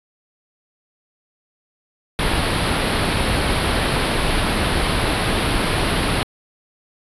pink band-stop noise, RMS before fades -19 dBFS, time 2.19-6.23 s, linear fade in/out 0 ms, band 4600 to 9900 Hz, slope 48 dB/octave, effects resampled to 24000 Hz

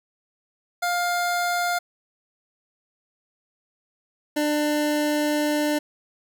25% pulse tone pair in turn, 704 / 298.2 Hz, F5 / D4, +14 / +27 cents, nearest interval octave + minor third, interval 1487 cents, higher first, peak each -18 / -17 dBFS, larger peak second, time 0.82-1.79 / 4.36-5.79 s, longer second, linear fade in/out 10 ms, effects none

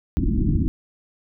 pink low-pass noise, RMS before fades -20 dBFS, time 0.17-0.68 s, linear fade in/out 0 ms, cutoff 340 Hz, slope 96 dB/octave, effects none

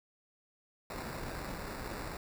pink noise with sample-and-hold, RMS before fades -41 dBFS, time 0.9-2.17 s, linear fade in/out 2 ms, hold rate 3150 Hz, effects none

